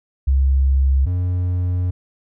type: tone pair in turn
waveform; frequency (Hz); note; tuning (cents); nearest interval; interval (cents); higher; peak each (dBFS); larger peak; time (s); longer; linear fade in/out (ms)
sine / triangle; 67.3 / 89.83; C2 / F2; +49 / +49; perfect fourth; 500; second; -12 / -15; first; 0.27-1.06 / 1.06-1.91; second; 10
effects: none